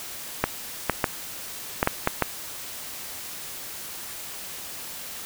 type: clicks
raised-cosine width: 0.5 ms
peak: -4 dBFS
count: 7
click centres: 0.44 / 0.897 / 1.042 / 1.829 / 1.874 / 2.074 / 2.223 s
effects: white hiss -37 dBFS RMS until 5.25 s